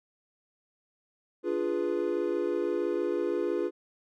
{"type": "chord", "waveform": "triangle", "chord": "D diminished seventh", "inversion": "none", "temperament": "equal", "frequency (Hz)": [293.7, 349.2, 415.3, 493.9], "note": ["D4", "F4", "Ab4", "Cb5"], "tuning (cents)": [0, 0, 0, 0], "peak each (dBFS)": [-34, -28, -30, -32], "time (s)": [1.43, 3.71], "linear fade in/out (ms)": 50, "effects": []}